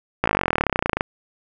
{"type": "slowing click train", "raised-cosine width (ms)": 0.5, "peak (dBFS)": -3, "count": 30, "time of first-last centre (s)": [0.24, 1.009], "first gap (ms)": 17, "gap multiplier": 1.03, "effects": []}